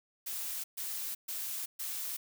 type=noise bursts; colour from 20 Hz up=blue; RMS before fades=-38 dBFS; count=4; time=0.26-2.17 s; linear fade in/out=10 ms; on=380 ms; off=130 ms; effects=none